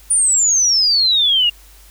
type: exponential sweep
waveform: sine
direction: down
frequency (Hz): 9500 to 2795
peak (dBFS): -11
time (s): 0.1-1.5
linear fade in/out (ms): 10
effects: added 50 Hz sine -43 dBFS peak until 1.9 s + white hiss -47 dBFS RMS until 1.9 s